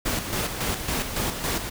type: noise with tremolo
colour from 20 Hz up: pink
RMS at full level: -26 dBFS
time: 0.05-1.7 s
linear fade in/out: 10 ms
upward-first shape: square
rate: 3.6 Hz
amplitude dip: 50%
effects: none